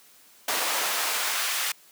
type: noise with high-pass filter sweep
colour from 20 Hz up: pink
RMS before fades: -27 dBFS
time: 0.48-1.72 s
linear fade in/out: 5 ms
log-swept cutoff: 560 to 1600 Hz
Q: 0.77
effects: white hiss -55 dBFS RMS until 1.91 s + high-pass 150 Hz 12 dB/octave